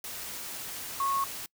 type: tone in noise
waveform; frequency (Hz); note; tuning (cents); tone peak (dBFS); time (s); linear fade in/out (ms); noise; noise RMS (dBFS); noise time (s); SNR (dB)
sine; 1098; C#6; -17; -26; 1-1.24; 2; white; -39; 0.04-1.46; +10
effects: noise-tail reverb RT60 0.1 s tail -25 dB re dry